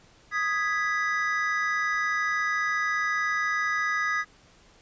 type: chord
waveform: triangle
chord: G# minor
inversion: second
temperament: equal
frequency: 1244.5 / 1661.2 / 1975.5 Hz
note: D#6 / G#6 / B6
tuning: 0 / 0 / 0 cents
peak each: -27 dBFS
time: 0.31-4.25 s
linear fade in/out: 50 ms
effects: pink hiss -57 dBFS RMS until 4.81 s + resampled to 16000 Hz